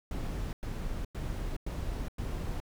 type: noise bursts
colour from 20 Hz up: brown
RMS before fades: -35 dBFS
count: 5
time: 0.11-2.602 s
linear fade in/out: 2 ms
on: 420 ms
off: 98 ms
effects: none